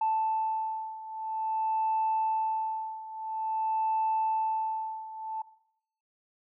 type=beating tone pair; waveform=sine; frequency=880 / 880.49 Hz; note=A5 / A5; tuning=0 / +1 cents; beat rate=0.49 Hz; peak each=-28 / -31 dBFS; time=0.01-5.42 s; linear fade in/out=5 ms; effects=noise-tail reverb RT60 0.7 s tail -18 dB re dry + tanh soft clip ceiling -20 dBFS